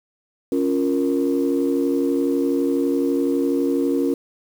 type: chord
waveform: sine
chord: Bb minor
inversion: first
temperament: equal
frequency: 277.2 / 349.2 / 466.2 Hz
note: Db4 / F4 / Bb4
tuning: 0 / 0 / 0 cents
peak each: -19 / -22 / -23 dBFS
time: 0.52-4.14 s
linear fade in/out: 2 ms
effects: tanh soft clip ceiling -10 dBFS + 7-bit